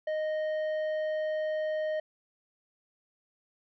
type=tone with tanh clipping; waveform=sine; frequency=620 Hz; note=D#5; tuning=6 cents flat; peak=-30 dBFS; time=0.07-2 s; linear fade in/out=5 ms; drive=8 dB; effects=none